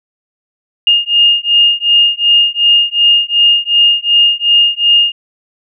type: beating tone pair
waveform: sine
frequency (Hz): 2833 / 2835.7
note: F7 / F7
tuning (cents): +24 / +26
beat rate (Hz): 2.7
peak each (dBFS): -10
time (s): 0.87-5.12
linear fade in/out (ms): 2
effects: none